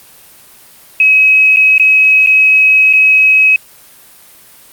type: tone with dropouts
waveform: sine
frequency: 2551 Hz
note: D#7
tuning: 43 cents sharp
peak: -4 dBFS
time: 1-3.56 s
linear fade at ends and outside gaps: 2 ms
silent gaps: 1.562-1.569 / 1.781-1.797 / 2.263-2.271 / 2.929-2.934 s
effects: white hiss -40 dBFS RMS until 4.72 s + Opus 32 kbps